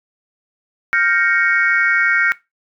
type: chord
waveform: sine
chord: G half-diminished seventh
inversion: third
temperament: equal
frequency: 1396.9 / 1568 / 1864.7 / 2217 Hz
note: F6 / G6 / Bb6 / Db7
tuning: 0 / 0 / 0 / 0 cents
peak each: -18 dBFS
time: 0.93-2.32 s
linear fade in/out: 0 ms
effects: noise-tail reverb RT60 0.2 s tail -18 dB re dry + tanh soft clip ceiling -2 dBFS